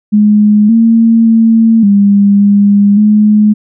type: tone with pitch steps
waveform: sine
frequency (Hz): 209.6 / 227.7 / 225.7 / 201.2 / 202.5 / 211.2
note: G#3 / A#3 / A3 / G3 / G#3 / G#3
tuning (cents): +16 / -40 / +44 / +45 / -43 / +29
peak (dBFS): -3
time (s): 0.12-3.54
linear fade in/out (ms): 20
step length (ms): 570
effects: none